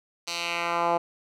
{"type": "tone with band-pass filter sweep", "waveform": "10% pulse", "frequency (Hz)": 170.9, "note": "F3", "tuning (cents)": -37, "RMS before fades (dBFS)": -27, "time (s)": [0.27, 0.98], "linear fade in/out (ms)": 10, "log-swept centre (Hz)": [4900, 720], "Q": 1.5, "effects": []}